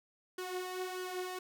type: tone with flanger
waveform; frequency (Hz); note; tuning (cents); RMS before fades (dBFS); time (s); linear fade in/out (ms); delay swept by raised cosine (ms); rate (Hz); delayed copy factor
sawtooth; 367.4; F#4; -12; -40; 0.38-1.39; 5; 0.63 to 3.83; 1.6; +0.6
effects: none